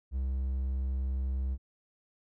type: tone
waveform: triangle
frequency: 65.7 Hz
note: C2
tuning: 8 cents sharp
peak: -27 dBFS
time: 0.11-1.58 s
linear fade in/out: 50 ms
effects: none